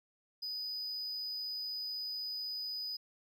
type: tone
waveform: triangle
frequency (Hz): 4978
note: D#8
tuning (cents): 0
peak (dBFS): -36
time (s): 0.42-2.97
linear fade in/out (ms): 10
effects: none